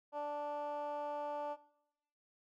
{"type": "tone with band-pass filter", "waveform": "15% pulse", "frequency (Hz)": 293.2, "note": "D4", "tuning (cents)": -3, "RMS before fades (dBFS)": -40, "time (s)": [0.12, 1.57], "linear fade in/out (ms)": 50, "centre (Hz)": 730, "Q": 8.9, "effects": ["noise-tail reverb RT60 0.8 s tail -19 dB re dry"]}